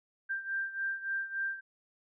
sine beating tone pair, 1579 / 1582.5 Hz, G6 / G6, +12 / +16 cents, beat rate 3.5 Hz, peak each -34 / -38 dBFS, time 0.29-1.61 s, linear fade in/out 20 ms, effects none

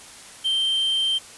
triangle tone, 3136 Hz, G7, in tune, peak -18 dBFS, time 0.44-1.19 s, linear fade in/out 20 ms, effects white hiss -43 dBFS RMS until 1.37 s + resampled to 24000 Hz

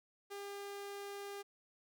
sawtooth tone, 401.8 Hz, G4, 43 cents sharp, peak -40 dBFS, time 0.3-1.43 s, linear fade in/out 20 ms, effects none

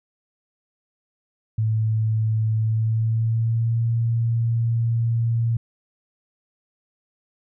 sine tone with pitch glide, 110 to 115.67 Hz, A2 to A#2, 0 to -13 cents, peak -18 dBFS, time 1.58-5.57 s, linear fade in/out 5 ms, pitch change +87 cents, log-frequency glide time 2.56-3.85 s, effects none

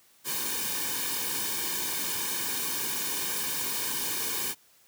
white noise with comb filter, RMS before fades -31 dBFS, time 0.24-4.55 s, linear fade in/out 50 ms, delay 1.5 ms, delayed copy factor -0.95, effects white hiss -61 dBFS RMS until 4.87 s + high-pass 60 Hz 12 dB/octave

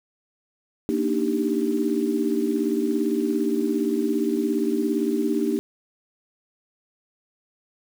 sine chord, Eb major seventh, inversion second, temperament equal, 233.1 / 293.7 / 311.1 / 392 Hz, Bb3 / D4 / Eb4 / G4, 0 / 0 / 0 / 0 cents, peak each -26 dBFS, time 0.89-5.59 s, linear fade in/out 0 ms, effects 7-bit

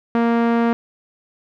sawtooth tone with low-pass filter, 233.1 Hz, A#3, in tune, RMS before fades -17 dBFS, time 0.15-0.73 s, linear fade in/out 0 ms, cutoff 1600 Hz, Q 0.79, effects none

